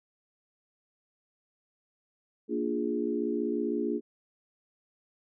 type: chord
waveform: sine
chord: Bb dominant seventh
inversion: none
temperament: equal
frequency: 233.1 / 293.7 / 349.2 / 415.3 Hz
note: Bb3 / D4 / F4 / Ab4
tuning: 0 / 0 / 0 / 0 cents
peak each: -33 dBFS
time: 2.48-4.01 s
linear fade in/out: 50 ms
effects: none